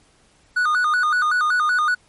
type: tone with vibrato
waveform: triangle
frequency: 1343 Hz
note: E6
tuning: 32 cents sharp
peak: -14 dBFS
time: 0.56-1.95 s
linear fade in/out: 10 ms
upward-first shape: square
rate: 5.3 Hz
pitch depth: 160 cents each way
effects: pink hiss -57 dBFS RMS until 2.08 s + MP3 48 kbps